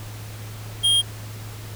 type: tone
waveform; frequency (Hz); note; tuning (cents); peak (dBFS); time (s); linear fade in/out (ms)
square; 3230; G#7; -49; -16; 0.83-1.02; 20
effects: added 107 Hz sine -34 dBFS peak until 1.75 s + pink hiss -41 dBFS RMS until 1.75 s